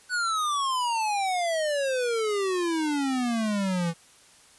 square exponential sweep, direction down, 1500 to 164 Hz, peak -25 dBFS, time 0.09-3.94 s, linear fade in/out 50 ms, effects white hiss -55 dBFS RMS until 4.58 s + resampled to 24000 Hz

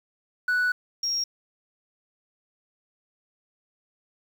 sine tone pair in turn, 1480 / 5588 Hz, F#6 / F8, 0 / 0 cents, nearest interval octave + major seventh, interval 2300 cents, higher second, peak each -18 / -23 dBFS, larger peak first, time 0.48-0.72 / 1.03-1.24 s, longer first, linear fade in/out 5 ms, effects tanh soft clip ceiling -20 dBFS + 8-bit

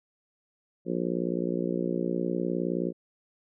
harmonic tone, 59.4 Hz, A#1, 33 cents sharp, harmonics 3 / 4 / 5 / 6 / 7 / 8 / 9, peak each -32 / -34 / -34 / -32 / -36 / -37 / -38 dBFS, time 0.85-2.93 s, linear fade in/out 50 ms, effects none

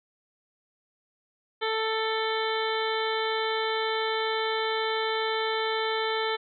harmonic tone, 442.1 Hz, A4, 8 cents sharp, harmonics 1 / 2 / 3 / 4 / 5 / 7 / 8 / 9, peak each -29 / -32 / -34 / -35 / -36 / -37 / -38 / -39 dBFS, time 1.61-6.37 s, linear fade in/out 20 ms, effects none

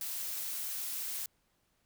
blue noise, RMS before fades -38 dBFS, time 0.01-1.26 s, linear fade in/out 2 ms, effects pink hiss -75 dBFS RMS until 1.85 s

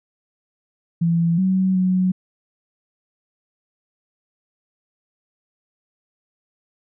sine tone with pitch steps, 168.1 / 188.1 / 184.8 Hz, E3 / F#3 / F#3, +34 / +29 / -2 cents, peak -15 dBFS, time 1.01-2.12 s, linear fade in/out 10 ms, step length 370 ms, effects none

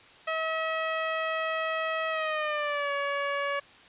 15% pulse tone with pitch glide, 642 to 565.4 Hz, E5 to C#5, -46 to +34 cents, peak -21 dBFS, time 0.27-3.6 s, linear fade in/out 10 ms, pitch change -220 cents, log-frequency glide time 2.1-2.92 s, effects white hiss -53 dBFS RMS until 3.88 s + resampled to 8000 Hz

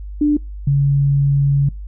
sine tone pair in turn, 295.8 / 140.25 Hz, D4 / C#3, +13 / +21 cents, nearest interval octave + minor second, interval 1292 cents, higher first, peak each -11 dBFS, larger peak neither, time 0.21-0.37 / 0.67-1.69 s, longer second, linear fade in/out 5 ms, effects noise-tail reverb RT60 0.2 s tail -24 dB re dry + added 50 Hz sine -27 dBFS peak until 1.87 s

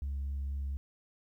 sine tone with vibrato, 69.3 Hz, C#2, in tune, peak -31 dBFS, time 0.02-0.77 s, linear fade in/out 0 ms, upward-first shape sine, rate 4.2 Hz, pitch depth 11 cents each way, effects tanh soft clip ceiling -31 dBFS + 12-bit

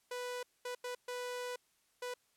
sawtooth tone bursts at uneven times, 493.9 Hz, B4, in tune, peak -35 dBFS, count 5, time 0.11-0.43 / 0.65-0.75 / 0.84-0.95 / 1.08-1.56 / 2.02-2.14 s, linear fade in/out 5 ms, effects white hiss -74 dBFS RMS until 2.36 s + low-pass 12000 Hz 12 dB/octave

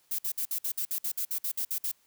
violet noise bursts, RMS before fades -31 dBFS, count 14, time 0.11-1.916 s, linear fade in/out 5 ms, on 77 ms, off 56 ms, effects white hiss -67 dBFS RMS until 2.06 s

